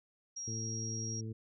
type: tone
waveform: sine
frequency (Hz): 5640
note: F8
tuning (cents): +16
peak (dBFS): -39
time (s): 0.36-1.21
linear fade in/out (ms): 10
type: harmonic tone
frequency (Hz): 110.9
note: A2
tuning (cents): +14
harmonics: 1 / 2 / 3 / 4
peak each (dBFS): -39 / -45 / -49 / -51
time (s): 0.47-1.33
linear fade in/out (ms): 10
effects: none